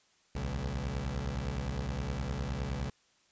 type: beating tone pair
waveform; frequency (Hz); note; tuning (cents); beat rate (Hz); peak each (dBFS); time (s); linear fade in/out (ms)
20% pulse; 61.74 / 71.44; B1 / D2; 0 / -47; 9.7; -31; 0.35-2.9; 5
effects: white hiss -68 dBFS RMS until 3.31 s + resampled to 16000 Hz